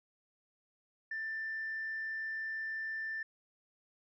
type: tone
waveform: sine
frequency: 1777 Hz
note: A6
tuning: 17 cents sharp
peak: -35 dBFS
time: 1.11-3.23 s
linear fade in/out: 5 ms
effects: tanh soft clip ceiling -32 dBFS